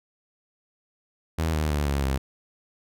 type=tone with pitch steps; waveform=sawtooth; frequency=80.6 / 76.96 / 73.48 / 70.17 / 67 Hz; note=E2 / D#2 / D2 / C#2 / C2; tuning=-38 / -18 / +2 / +22 / +42 cents; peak=-19 dBFS; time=1.38-2.18 s; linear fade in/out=10 ms; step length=160 ms; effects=none